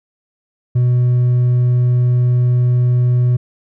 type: tone with hard clipping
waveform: sine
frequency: 123.47 Hz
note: B2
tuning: in tune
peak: -11 dBFS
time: 0.75-3.37 s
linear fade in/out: 10 ms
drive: 2 dB
effects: none

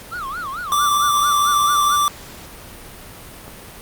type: tone with vibrato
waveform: triangle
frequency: 1244.5 Hz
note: D#6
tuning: in tune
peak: -23 dBFS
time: 0.11-1.97 s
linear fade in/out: 20 ms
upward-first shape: sine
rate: 4.5 Hz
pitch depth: 280 cents each way
type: tone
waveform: square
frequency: 1171 Hz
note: D6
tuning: 5 cents flat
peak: -15 dBFS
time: 0.72-2.08 s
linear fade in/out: 0 ms
type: click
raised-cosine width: 1 ms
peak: -21 dBFS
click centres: 3.48 s
effects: pink hiss -38 dBFS RMS until 3.81 s + Opus 48 kbps

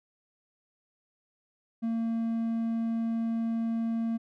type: tone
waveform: triangle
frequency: 228.1 Hz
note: A#3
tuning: 37 cents flat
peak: -25 dBFS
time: 1.82-4.18 s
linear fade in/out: 20 ms
effects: none

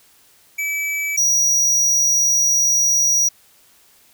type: tone pair in turn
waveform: square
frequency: 2300 / 5781 Hz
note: D7 / F#8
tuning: -37 / -41 cents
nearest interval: octave + major third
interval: 1596 cents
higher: second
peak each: -21 / -14 dBFS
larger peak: second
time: 0.58-1.17 / 1.17-3.29 s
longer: second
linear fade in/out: 10 ms
effects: white hiss -53 dBFS RMS until 4.13 s

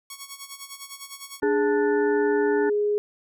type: tone with tremolo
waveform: 5% pulse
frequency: 1108.7 Hz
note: C#6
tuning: in tune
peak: -23 dBFS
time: 0.1-1.4 s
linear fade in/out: 2 ms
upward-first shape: sine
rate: 9.9 Hz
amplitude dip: 75%
type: harmonic tone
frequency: 293.7 Hz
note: D4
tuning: in tune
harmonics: 1 / 3 / 5 / 6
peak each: -26 / -31 / -33 / -34 dBFS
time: 1.42-2.7 s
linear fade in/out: 10 ms
type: tone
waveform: sine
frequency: 415.3 Hz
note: G#4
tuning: in tune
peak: -20 dBFS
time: 1.43-2.98 s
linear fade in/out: 0 ms
effects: none

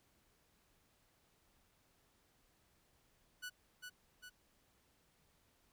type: tone with echo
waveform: sawtooth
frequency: 1480 Hz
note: F#6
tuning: in tune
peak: -40 dBFS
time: 3.42-3.5 s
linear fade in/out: 20 ms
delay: 400 ms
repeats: 2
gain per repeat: -4 dB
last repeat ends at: 4.3 s
effects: pink hiss -74 dBFS RMS until 5.72 s

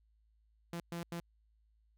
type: tone bursts at uneven times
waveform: sawtooth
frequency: 170.5 Hz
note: F3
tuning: 41 cents flat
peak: -35 dBFS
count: 3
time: 0.73-0.8 / 0.92-1.03 / 1.12-1.2 s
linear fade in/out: 2 ms
effects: added 54 Hz sine -68 dBFS peak until 1.97 s

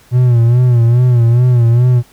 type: tone with vibrato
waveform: triangle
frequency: 120.8 Hz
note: B2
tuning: 38 cents flat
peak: -4 dBFS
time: 0.11-2.03 s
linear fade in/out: 50 ms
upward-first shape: sine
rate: 2.4 Hz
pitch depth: 75 cents each way
effects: pink hiss -46 dBFS RMS until 2.12 s

